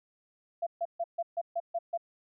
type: tone bursts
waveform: sine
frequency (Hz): 680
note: F5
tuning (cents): -46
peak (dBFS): -28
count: 8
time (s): 0.62-1.976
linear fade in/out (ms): 10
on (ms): 47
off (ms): 140
effects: none